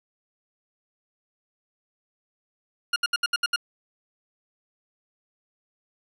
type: tone bursts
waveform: 20% pulse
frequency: 1416 Hz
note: F6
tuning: 23 cents sharp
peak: -15 dBFS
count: 7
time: 2.93-3.561 s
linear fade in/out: 5 ms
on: 31 ms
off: 69 ms
effects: low-pass 8000 Hz 12 dB/octave